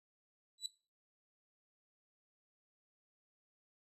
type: tone with exponential growth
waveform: 35% pulse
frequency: 3951 Hz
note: B7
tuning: in tune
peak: -31 dBFS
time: 0.58-0.66 s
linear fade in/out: 2 ms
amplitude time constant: 17 ms
effects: noise-tail reverb RT60 0.3 s tail -17 dB re dry + resampled to 32000 Hz